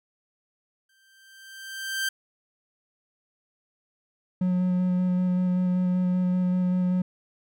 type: tone with exponential growth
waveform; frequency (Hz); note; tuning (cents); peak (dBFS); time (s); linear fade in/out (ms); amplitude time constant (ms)
sawtooth; 1568; G6; 0; -20; 0.89-2.09; 5; 260
type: tone with vibrato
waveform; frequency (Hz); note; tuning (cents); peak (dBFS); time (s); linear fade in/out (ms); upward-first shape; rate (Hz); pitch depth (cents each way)
triangle; 181.6; F#3; -32; -19; 4.41-7.02; 5; square; 5.2; 9
effects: none